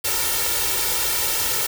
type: noise with comb filter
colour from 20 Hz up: white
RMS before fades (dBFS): -22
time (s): 0.04-1.67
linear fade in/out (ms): 10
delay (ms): 2.2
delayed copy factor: +1
effects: none